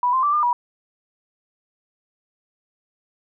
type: tone with pitch steps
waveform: sine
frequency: 983 / 1043 / 1168 / 1204 / 968 Hz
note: B5 / C6 / D6 / D6 / B5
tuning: -8 / -6 / -10 / +43 / -35 cents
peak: -16 dBFS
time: 0.03-0.53 s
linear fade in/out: 2 ms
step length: 100 ms
effects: none